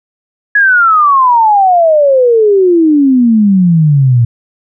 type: exponential sweep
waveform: sine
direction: down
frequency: 1694 to 115.1 Hz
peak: -4 dBFS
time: 0.55-4.25 s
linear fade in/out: 5 ms
effects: none